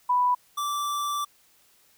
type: tone pair in turn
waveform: sine / square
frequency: 989 / 1166.9 Hz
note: B5 / D6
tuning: +2 / -11 cents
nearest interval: minor third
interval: 287 cents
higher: second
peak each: -19 / -27 dBFS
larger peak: first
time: 0.09-0.35 / 0.57-1.25 s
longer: second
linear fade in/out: 10 ms
effects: white hiss -61 dBFS RMS until 1.97 s